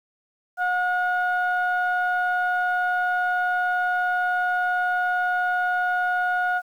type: tone pair together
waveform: sine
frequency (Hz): 724.3 / 1445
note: F#5 / F#6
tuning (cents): -37 / -41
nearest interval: octave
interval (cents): 1196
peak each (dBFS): -22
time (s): 0.57-6.62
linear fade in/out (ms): 50
effects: tanh soft clip ceiling -15 dBFS + 9-bit